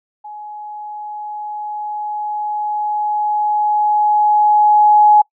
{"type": "tone with level ramp", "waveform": "sine", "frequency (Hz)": 841, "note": "G#5", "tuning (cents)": 22, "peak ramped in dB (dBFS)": [-29, -5], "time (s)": [0.24, 5.22], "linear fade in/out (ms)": 10, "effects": ["noise-tail reverb RT60 0.1 s tail -24 dB re dry"]}